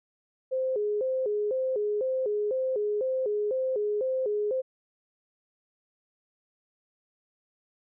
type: tone with vibrato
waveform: sine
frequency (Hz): 466.2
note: A#4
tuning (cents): 0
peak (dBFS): -25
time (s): 0.51-4.62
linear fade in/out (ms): 20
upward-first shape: square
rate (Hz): 2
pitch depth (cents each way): 190
effects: none